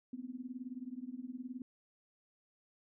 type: tone with tremolo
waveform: sine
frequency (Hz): 252.6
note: B3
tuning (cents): +39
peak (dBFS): -37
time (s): 0.13-1.62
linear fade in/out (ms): 2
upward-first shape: triangle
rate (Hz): 19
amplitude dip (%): 100
effects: none